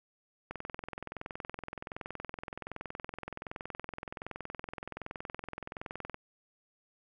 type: click train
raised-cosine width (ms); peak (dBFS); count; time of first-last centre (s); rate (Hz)
0.5; -24; 121; 0.51-6.144; 21.3
effects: none